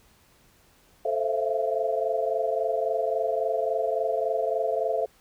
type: chord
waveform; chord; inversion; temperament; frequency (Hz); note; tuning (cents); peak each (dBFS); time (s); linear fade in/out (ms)
sine; F major seventh; first; equal with one note detuned; 440 / 523.3 / 659.3 / 682.9; A4 / C5 / E5 / F5; 0 / 0 / 0 / -39; -29; 1.05-5.06; 5
effects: pink hiss -60 dBFS RMS until 5.2 s

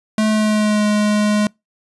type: tone with pitch glide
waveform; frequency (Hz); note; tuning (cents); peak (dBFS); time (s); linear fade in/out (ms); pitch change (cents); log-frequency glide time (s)
square; 216 to 209.7; A3 to G#3; -32 to +17; -14; 0.18-1.47; 2; -51; 0.29-0.85
effects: noise-tail reverb RT60 0.2 s tail -26 dB re dry + resampled to 24000 Hz

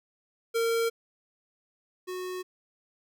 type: tone pair in turn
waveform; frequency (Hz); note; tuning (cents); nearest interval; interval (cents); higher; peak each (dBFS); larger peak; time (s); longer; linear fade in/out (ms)
square; 459.4 / 366.8; A#4 / F#4; -25 / -15; major third; 390; first; -25 / -34; first; 0.54-0.9 / 2.07-2.43; neither; 20
effects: none

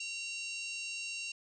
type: harmonic tone with a mistuned harmonic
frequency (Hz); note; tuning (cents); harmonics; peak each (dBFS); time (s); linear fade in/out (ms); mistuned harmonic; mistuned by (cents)
917; A#5; -29; 3 / 4 / 5 / 6 / 7 / 8 / 9; -39 / -51 / -49 / -48 / -49 / -53 / -51; 0-1.32; 5; 4; +120
effects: none

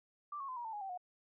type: tone with pitch steps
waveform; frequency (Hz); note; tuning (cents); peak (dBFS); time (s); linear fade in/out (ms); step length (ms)
sine; 1174.7 / 1096 / 1022.6 / 954.2 / 890.3 / 830.6 / 775 / 723.1; D6 / C#6 / C6 / A#5 / A5 / G#5 / G5 / F#5; 0 / -20 / -40 / +40 / +20 / 0 / -20 / -40; -40; 0.32-0.976; 5; 82
effects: none

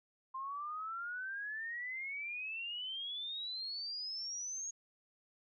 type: exponential sweep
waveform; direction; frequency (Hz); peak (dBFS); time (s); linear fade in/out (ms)
sine; up; 1044 to 6650; -39; 0.34-4.71; 10
effects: none

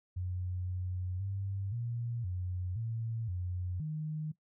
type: tone with pitch steps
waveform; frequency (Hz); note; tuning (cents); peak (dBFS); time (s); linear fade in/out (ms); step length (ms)
sine; 90.7 / 91.2 / 97.9 / 118 / 90.8 / 113.7 / 90.2 / 154.4; F#2 / F#2 / G2 / A#2 / F#2 / A#2 / F#2 / D#3; -34 / -24 / -2 / +22 / -32 / -43 / -44 / -13; -34; 0.16-4.32; 10; 520
effects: noise-tail reverb RT60 0.1 s tail -18 dB re dry

